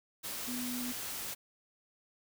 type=tone in noise; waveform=sine; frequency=246.9 Hz; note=B3; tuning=in tune; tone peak=-37 dBFS; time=0.47-0.93 s; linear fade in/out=20 ms; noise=white; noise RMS=-40 dBFS; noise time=0.23-1.35 s; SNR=0 dB; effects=none